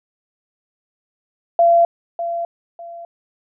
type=tone with echo; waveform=sine; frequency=682 Hz; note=F5; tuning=41 cents flat; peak=-9 dBFS; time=1.59-1.85 s; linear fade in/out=2 ms; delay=600 ms; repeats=2; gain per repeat=-11 dB; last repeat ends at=3.05 s; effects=none